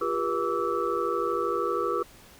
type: tone cluster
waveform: sine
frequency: 349.5 / 402.3 / 481.9 / 1152 / 1313 Hz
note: F4 / G4 / B4 / D6 / E6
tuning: +1 / +45 / -43 / -34 / -7 cents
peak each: -32 / -31 / -30 / -31 / -32 dBFS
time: 0.01-2.03 s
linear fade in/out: 5 ms
effects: pink hiss -52 dBFS RMS until 2.39 s